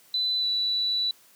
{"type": "tone with pitch glide", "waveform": "sine", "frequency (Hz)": [4000, 3954], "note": ["B7", "B7"], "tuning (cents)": [21, 1], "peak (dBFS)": -23, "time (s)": [0.14, 1.11], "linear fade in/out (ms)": 2, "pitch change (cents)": -20, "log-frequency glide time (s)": [0.4, 0.45], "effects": ["white hiss -57 dBFS RMS until 1.35 s", "high-pass 100 Hz 12 dB/octave"]}